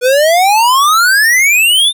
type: exponential sweep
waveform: square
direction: up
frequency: 483.1 to 3657 Hz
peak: -7 dBFS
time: 0.01-1.93 s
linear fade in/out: 50 ms
effects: none